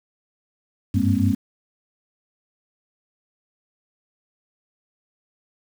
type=tone cluster; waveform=sine; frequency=95.4 / 101.7 / 206.3 / 236.4 / 266.3 Hz; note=G2 / G#2 / G#3 / A#3 / C4; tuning=-47 / -36 / -11 / +24 / +31 cents; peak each=-23 dBFS; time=0.94-1.35 s; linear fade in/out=10 ms; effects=7-bit